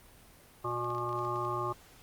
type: harmonic tone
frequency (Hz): 120.2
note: B2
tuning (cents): -46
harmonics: 1 / 3 / 5 / 7 / 9 / 10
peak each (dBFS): -40 / -37 / -42 / -40 / -36 / -37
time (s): 0.64-1.73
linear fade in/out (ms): 10
type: clicks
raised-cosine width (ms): 0.2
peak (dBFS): -35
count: 10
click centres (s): 0.845 / 0.904 / 0.949 / 0.982 / 1.092 / 1.129 / 1.19 / 1.25 / 1.359 / 1.45
effects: pink hiss -57 dBFS RMS until 2.02 s + Opus 32 kbps